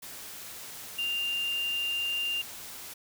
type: tone in noise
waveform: sine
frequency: 2794 Hz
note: F7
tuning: in tune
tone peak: -28 dBFS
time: 0.98-2.42 s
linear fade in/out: 10 ms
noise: white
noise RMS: -43 dBFS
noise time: 0.02-2.94 s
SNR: +12 dB
effects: none